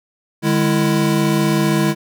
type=tone cluster; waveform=square; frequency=150.9 / 206.2 / 332.1 Hz; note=D3 / G#3 / E4; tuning=+47 / -12 / +13 cents; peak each=-19 dBFS; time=0.42-1.95 s; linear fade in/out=50 ms; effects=none